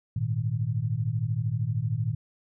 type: chord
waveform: sine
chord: Ab suspended second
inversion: none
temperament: just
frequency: 103.83 / 116.8 / 155.74 Hz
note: Ab2 / Bb2 / Eb3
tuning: 0 / +4 / +2 cents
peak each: -31 / -27 / -32 dBFS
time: 0.16-2.15 s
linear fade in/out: 5 ms
effects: none